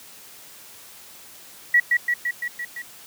sine tone with echo, 1931 Hz, B6, 39 cents flat, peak -12 dBFS, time 1.74-1.8 s, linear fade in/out 5 ms, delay 170 ms, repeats 6, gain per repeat -3 dB, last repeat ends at 2.82 s, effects white hiss -45 dBFS RMS until 3.06 s + high-pass 80 Hz 12 dB/octave

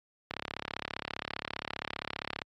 click train, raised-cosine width 0.3 ms, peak -18 dBFS, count 75, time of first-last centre 0.31-2.418 s, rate 35.1 Hz, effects high-pass 60 Hz 12 dB/octave + AAC 32 kbps

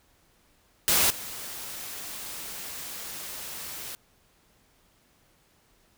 white noise with level steps, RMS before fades -22 / -38 dBFS, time 0.88-3.95 s, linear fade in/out 0 ms, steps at 1.1 s, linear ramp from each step 5 ms, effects pink hiss -64 dBFS RMS until 5.97 s

